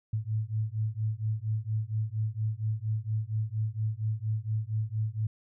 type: beating tone pair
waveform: sine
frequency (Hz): 106.9 / 111.2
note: A2 / A2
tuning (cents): -49 / +19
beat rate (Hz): 4.3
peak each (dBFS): -31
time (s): 0.13-5.27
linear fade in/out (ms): 5
effects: none